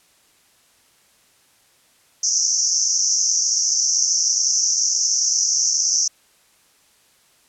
white band-pass noise, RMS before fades -19 dBFS, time 2.23-6.08 s, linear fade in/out 5 ms, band 5500 to 6300 Hz, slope 96 dB/octave, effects white hiss -57 dBFS RMS until 7.48 s + low-pass 11000 Hz 12 dB/octave

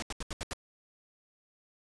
pink noise bursts, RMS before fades -36 dBFS, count 6, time 0-0.533 s, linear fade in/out 0 ms, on 23 ms, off 79 ms, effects resampled to 22050 Hz

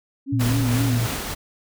sine tone with vibrato, 261.6 Hz, C4, in tune, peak -23 dBFS, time 0.26-1 s, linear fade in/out 50 ms, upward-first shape sine, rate 3.9 Hz, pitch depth 130 cents each way
sine tone, 116.54 Hz, A#2, in tune, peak -19 dBFS, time 0.32-1.07 s, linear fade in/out 10 ms
pink noise with tremolo, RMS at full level -27 dBFS, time 0.39-1.35 s, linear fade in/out 20 ms, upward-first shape sine, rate 3.2 Hz, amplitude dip 30%
effects none

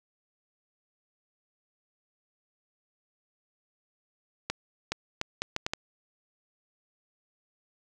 accelerating click train, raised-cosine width 0.2 ms, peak -12 dBFS, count 7, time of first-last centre 4.5-5.735 s, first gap 420 ms, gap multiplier 0.7, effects none

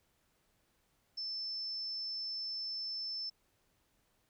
sine tone, 5290 Hz, E8, 5 cents sharp, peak -37 dBFS, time 1.17-3.3 s, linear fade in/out 10 ms, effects pink hiss -75 dBFS RMS until 4.29 s

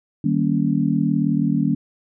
sine chord, Eb dominant seventh, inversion none, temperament just, 155.56 / 194.45 / 233.3 / 280 Hz, Eb3 / G3 / Bb3 / Db4, 0 / -14 / +2 / +18 cents, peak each -22 dBFS, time 0.24-1.75 s, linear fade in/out 5 ms, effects none

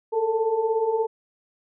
sine tone cluster, 433.1 / 450 / 885 Hz, A4 / A4 / A5, -27 / +39 / +10 cents, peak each -27 / -22 / -28 dBFS, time 0.12-1.07 s, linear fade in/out 20 ms, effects none

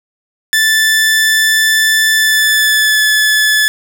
sawtooth tone with pitch glide, 1758 to 1725.8 Hz, A6 to A6, -2 to -34 cents, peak -5 dBFS, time 0.53-3.68 s, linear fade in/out 0 ms, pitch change -32 cents, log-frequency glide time 2.14-3.03 s, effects 7-bit

